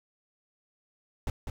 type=noise with echo; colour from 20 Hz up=brown; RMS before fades=-30 dBFS; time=1.27-1.3 s; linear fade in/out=2 ms; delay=200 ms; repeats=1; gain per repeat=-5 dB; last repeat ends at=1.5 s; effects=none